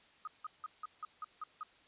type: tone bursts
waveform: sine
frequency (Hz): 1253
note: D#6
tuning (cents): +12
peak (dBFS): -39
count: 8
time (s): 0.25-1.632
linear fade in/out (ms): 2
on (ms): 24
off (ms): 170
effects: white hiss -64 dBFS RMS until 1.87 s + resampled to 8000 Hz